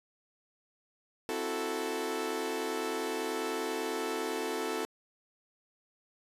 sawtooth chord, F# half-diminished seventh, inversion second, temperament equal, 261.6 / 329.6 / 370 / 440 Hz, C4 / E4 / F#4 / A4, 0 / 0 / 0 / 0 cents, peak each -37 / -35 / -35 / -31 dBFS, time 1.29-4.85 s, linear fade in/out 0 ms, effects resampled to 32000 Hz

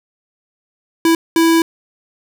square tone bursts at uneven times, 329.6 Hz, E4, in tune, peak -10 dBFS, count 2, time 1.05-1.15 / 1.36-1.62 s, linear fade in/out 2 ms, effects none

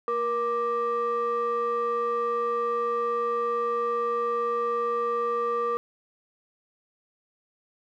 triangle ring-modulated tone, 351.8 Hz, F4, 13 cents sharp, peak -19 dBFS, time 0.08-5.77 s, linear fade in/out 0 ms, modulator 826 Hz, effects none

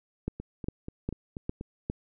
two click trains, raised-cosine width 3 ms, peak -24 / -17 dBFS, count 6 / 5, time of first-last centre 0.4-1.611 / 0.28-1.899 s, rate 4.13 / 2.47 Hz, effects none

